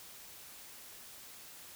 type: silence
effects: white hiss -52 dBFS RMS until 1.75 s